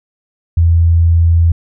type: tone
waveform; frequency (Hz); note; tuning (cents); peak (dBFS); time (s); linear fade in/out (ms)
sine; 83.8; E2; +29; -6; 0.57-1.52; 5
effects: none